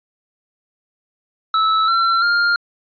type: tone with pitch steps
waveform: square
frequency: 1307 / 1354.7 / 1404 Hz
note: E6 / E6 / F6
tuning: -15 / +47 / +9 cents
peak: -14 dBFS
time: 1.54-2.56 s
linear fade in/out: 2 ms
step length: 340 ms
effects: resampled to 11025 Hz